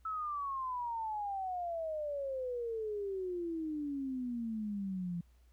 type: exponential sweep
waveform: sine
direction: down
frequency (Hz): 1314 to 169.5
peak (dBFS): -35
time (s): 0.05-5.21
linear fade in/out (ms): 5
effects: added 60 Hz sine -61 dBFS peak until 5.52 s + pink hiss -75 dBFS RMS until 5.52 s